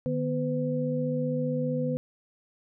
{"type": "tone cluster", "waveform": "sine", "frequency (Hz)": [150.5, 245.7, 506], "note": ["D3", "B3", "B4"], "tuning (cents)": [43, -9, 42], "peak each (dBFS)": -30, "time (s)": [0.06, 1.97], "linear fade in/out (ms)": 0, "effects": []}